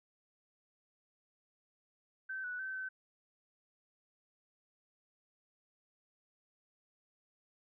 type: tone with pitch steps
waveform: sine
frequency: 1543 / 1478 / 1540 / 1530 Hz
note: G6 / F#6 / G6 / G6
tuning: -28 / -2 / -31 / -42 cents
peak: -38 dBFS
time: 2.29-2.89 s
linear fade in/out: 10 ms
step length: 150 ms
effects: none